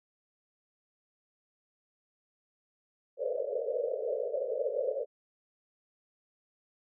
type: band-pass noise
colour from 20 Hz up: pink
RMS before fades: -33 dBFS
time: 3.17-5.06 s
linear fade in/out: 50 ms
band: 440 to 610 Hz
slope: 96 dB/octave
effects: none